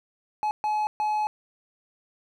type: tone bursts at uneven times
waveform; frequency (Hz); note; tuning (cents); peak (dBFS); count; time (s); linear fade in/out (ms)
triangle; 850; G#5; +40; -21; 3; 0.43-0.51 / 0.64-0.87 / 1-1.27; 0
effects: none